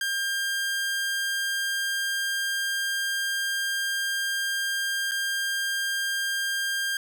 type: tone with dropouts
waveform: sawtooth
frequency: 1600 Hz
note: G6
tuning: 35 cents sharp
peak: -22 dBFS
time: 0.01-6.97 s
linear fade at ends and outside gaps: 2 ms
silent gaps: 5.112-5.117 s
effects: none